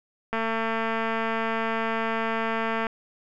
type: click train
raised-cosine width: 0.5 ms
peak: -13 dBFS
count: 572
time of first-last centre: 0.33-2.868 s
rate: 225 Hz
effects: none